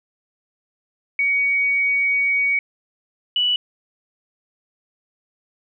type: tone pair in turn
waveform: sine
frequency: 2248 / 2955 Hz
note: C#7 / F#7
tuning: +24 / -3 cents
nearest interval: perfect fourth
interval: 473 cents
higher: second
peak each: -16 dBFS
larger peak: neither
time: 1.19-2.59 / 3.36-3.56 s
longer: first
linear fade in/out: 2 ms
effects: none